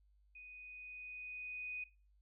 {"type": "tone with level ramp", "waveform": "sine", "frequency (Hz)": 2489, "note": "D#7", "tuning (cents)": 0, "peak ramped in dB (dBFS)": [-52, -40], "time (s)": [0.35, 1.84], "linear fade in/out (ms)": 5, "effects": ["noise-tail reverb RT60 0.3 s tail -17 dB re dry", "added 50 Hz sine -67 dBFS peak until 2.21 s"]}